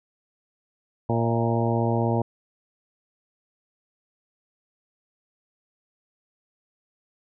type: harmonic tone with a mistuned harmonic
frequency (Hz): 116.4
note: A#2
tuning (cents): -2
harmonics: 1 / 2 / 3 / 4 / 5 / 6 / 7 / 8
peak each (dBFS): -24 / -27 / -29 / -30 / -31 / -32 / -32 / -33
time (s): 1.09-2.22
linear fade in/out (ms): 5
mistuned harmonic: 6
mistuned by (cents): -49
effects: none